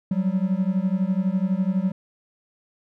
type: beating tone pair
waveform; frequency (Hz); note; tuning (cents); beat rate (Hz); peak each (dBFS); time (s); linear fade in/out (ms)
triangle; 182.3 / 194.3; F#3 / G3; -25 / -15; 12; -21; 0.11-1.92; 5
effects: none